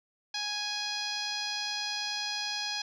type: tone with low-pass filter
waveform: 10% pulse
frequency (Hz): 830.6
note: G#5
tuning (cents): 0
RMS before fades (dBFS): -34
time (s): 0.34-2.82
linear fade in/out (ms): 5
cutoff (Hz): 5100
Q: 3.2
effects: none